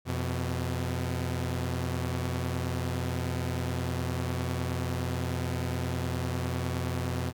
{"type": "tone pair together", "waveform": "sawtooth", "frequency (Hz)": [86.85, 125.4], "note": ["F2", "B2"], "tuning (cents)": [-9, 27], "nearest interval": "tritone", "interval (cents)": 636, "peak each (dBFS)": -28, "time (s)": [0.05, 7.33], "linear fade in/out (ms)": 50, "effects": []}